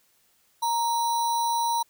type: tone with sample-and-hold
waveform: sine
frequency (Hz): 932.3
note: A#5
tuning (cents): 0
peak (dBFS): -22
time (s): 0.62-1.83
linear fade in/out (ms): 10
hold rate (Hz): 4900
effects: white hiss -65 dBFS RMS until 1.89 s